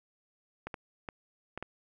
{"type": "clicks", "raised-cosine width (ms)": 0.5, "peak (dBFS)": -23, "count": 5, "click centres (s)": [0.67, 0.742, 1.088, 1.576, 1.626], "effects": []}